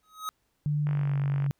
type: tone with exponential growth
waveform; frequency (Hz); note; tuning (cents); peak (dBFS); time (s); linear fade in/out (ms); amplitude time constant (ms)
square; 1267; D#6; +31; -29; 0.03-0.29; 0; 55
type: tone with pitch glide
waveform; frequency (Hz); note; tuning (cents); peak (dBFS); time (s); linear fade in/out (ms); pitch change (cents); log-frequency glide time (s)
sine; 148.1 to 140.11; D3 to C#3; +15 to +19; -24; 0.66-1.51; 0; -96; 0.85-1.15
type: click train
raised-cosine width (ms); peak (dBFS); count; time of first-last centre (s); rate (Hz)
0.5; -26; 30; 0.87-1.463; 48.9
effects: pink hiss -74 dBFS RMS until 1.59 s